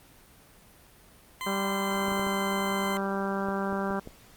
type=tone; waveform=20% pulse; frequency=1031 Hz; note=C6; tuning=26 cents flat; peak=-27 dBFS; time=1.41-2.97 s; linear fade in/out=0 ms
type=harmonic tone; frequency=196 Hz; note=G3; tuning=in tune; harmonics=1 / 2 / 3 / 4 / 5 / 6 / 7 / 8; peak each=-31 / -34 / -36 / -37 / -38 / -39 / -39 / -40 dBFS; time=1.46-4 s; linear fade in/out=10 ms
type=clicks; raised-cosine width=2 ms; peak=-26 dBFS; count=8; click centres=2.083 / 2.12 / 2.195 / 2.269 / 3.486 / 3.728 / 3.907 / 4.074 s
effects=pink hiss -55 dBFS RMS until 4.36 s + Opus 32 kbps